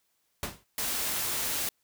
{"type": "noise with exponential decay", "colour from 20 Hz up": "pink", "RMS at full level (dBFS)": -29, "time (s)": [0.43, 0.64], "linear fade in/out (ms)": 1, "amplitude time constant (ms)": 45}
{"type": "noise", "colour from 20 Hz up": "white", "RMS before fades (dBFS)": -31, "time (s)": [0.78, 1.69], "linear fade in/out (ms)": 2}
{"effects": ["white hiss -74 dBFS RMS until 1.83 s"]}